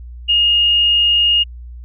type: tone with frequency modulation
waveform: sine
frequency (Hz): 2849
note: F7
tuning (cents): +34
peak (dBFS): -10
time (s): 0.28-1.44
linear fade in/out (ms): 20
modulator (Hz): 44.3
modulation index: 0.28
effects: added 60 Hz sine -30 dBFS peak until 1.84 s